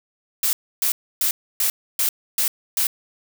blue noise bursts, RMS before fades -20 dBFS, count 7, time 0.43-2.87 s, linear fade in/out 2 ms, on 100 ms, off 290 ms, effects none

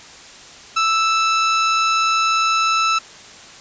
sawtooth tone, 1318.5 Hz, E6, in tune, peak -11 dBFS, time 0.76-2.99 s, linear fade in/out 10 ms, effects white hiss -40 dBFS RMS until 3.6 s + resampled to 16000 Hz

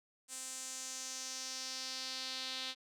sawtooth tone with band-pass filter sweep, 260 Hz, C4, 11 cents flat, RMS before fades -43 dBFS, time 0.28-2.75 s, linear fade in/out 50 ms, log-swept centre 8200 to 3800 Hz, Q 2.9, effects none

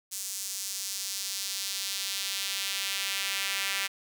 sawtooth tone with high-pass filter sweep, 196 Hz, G3, in tune, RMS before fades -33 dBFS, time 0.11-3.88 s, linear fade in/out 20 ms, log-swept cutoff 6900 to 2200 Hz, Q 1.3, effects none

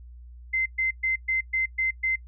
sine tone bursts, 2072 Hz, C7, 17 cents flat, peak -22 dBFS, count 7, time 0.53-2.16 s, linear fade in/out 10 ms, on 130 ms, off 120 ms, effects noise-tail reverb RT60 0.1 s tail -25 dB re dry + added 60 Hz sine -42 dBFS peak until 2.27 s

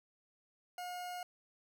40% pulse tone, 717 Hz, F5, 45 cents sharp, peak -40 dBFS, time 0.78-1.23 s, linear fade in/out 2 ms, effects none

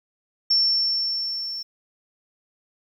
sine tone with level ramp, 5420 Hz, E8, 47 cents sharp, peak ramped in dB -15 to -29 dBFS, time 0.5-1.63 s, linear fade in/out 10 ms, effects 9-bit

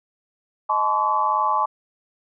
sine tone cluster, 625 / 858 / 1033 / 1136 Hz, D#5 / A5 / C6 / C#6, +8 / -44 / -22 / +42 cents, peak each -31 / -22 / -23 / -22 dBFS, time 0.69-1.66 s, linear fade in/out 10 ms, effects none

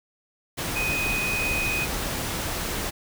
sine tone in noise, 2500 Hz, D#7, 8 cents sharp, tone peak -25 dBFS, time 0.75-1.86 s, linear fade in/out 20 ms, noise pink, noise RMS -29 dBFS, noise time 0.57-2.91 s, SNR +1 dB, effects none

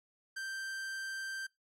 45% pulse tone, 1568 Hz, G6, in tune, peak -38 dBFS, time 0.36-1.47 s, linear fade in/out 10 ms, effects noise-tail reverb RT60 0.2 s tail -22 dB re dry + low-pass 10000 Hz 12 dB/octave

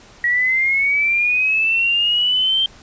sine linear sweep, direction up, 1910 to 3163 Hz, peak -14 dBFS, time 0.24-2.66 s, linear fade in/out 2 ms, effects pink hiss -45 dBFS RMS until 2.82 s + resampled to 16000 Hz

